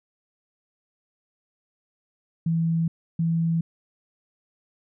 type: tone pair in turn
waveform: sine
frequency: 164.81 / 165.4 Hz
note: E3 / E3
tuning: 0 / +6 cents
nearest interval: unison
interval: 6 cents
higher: second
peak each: -20 dBFS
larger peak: neither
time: 2.46-2.88 / 3.19-3.61 s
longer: neither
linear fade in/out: 5 ms
effects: none